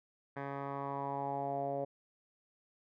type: tone with low-pass filter sweep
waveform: 10% pulse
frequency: 139.5 Hz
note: C#3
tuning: 11 cents sharp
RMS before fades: -38 dBFS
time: 0.36-1.85 s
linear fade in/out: 10 ms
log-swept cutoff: 1500 to 600 Hz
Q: 4.9
effects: none